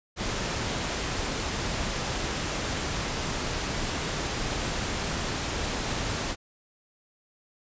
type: noise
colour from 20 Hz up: pink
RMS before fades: -30 dBFS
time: 0.16-6.36 s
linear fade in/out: 50 ms
effects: resampled to 16000 Hz